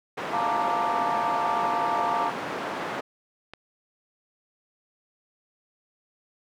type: band-pass noise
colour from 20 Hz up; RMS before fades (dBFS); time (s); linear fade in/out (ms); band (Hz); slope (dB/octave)
white; -32; 0.17-3.01; 10; 210 to 1200; 12
type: chord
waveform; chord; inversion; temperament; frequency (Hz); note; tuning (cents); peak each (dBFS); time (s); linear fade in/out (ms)
sine; Bb major seventh; second; equal; 698.5 / 880 / 932.3 / 1174.7; F5 / A5 / Bb5 / D6; 0 / 0 / 0 / 0; -29; 0.33-2.3; 5
type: clicks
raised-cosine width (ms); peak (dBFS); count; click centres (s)
0.3; -23 / -24; 2; 2.269 / 3.536
effects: none